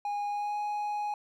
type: tone with pitch glide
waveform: triangle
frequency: 821 to 832.5 Hz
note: G#5 to G#5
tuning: -20 to +4 cents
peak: -28 dBFS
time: 0.05-1.14 s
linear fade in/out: 2 ms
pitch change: +24 cents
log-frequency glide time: 0.29-0.58 s
effects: none